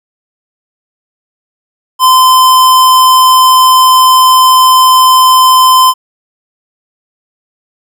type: tone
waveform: square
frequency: 1029 Hz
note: C6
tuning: 29 cents flat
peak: -3 dBFS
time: 1.99-5.94 s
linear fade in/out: 50 ms
effects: none